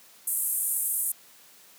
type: band-pass noise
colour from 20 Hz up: pink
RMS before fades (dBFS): -28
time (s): 0.27-1.12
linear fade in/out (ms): 5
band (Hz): 8700 to 14000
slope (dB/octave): 48
effects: white hiss -54 dBFS RMS until 1.78 s + high-pass 150 Hz 12 dB/octave